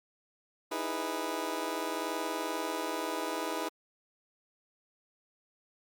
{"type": "chord", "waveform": "20% pulse", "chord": "E major seventh", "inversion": "third", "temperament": "just", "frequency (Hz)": [309, 329.6, 412, 494.4], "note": ["D#4", "E4", "G#4", "B4"], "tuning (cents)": [-12, 0, -14, 2], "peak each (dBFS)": -34, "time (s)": [0.71, 3.69], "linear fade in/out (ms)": 10, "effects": ["Opus 48 kbps"]}